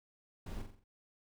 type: noise with echo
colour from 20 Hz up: brown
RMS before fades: -43 dBFS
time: 0.46-0.62 s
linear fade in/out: 5 ms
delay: 44 ms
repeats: 5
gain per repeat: -6 dB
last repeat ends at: 0.84 s
effects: none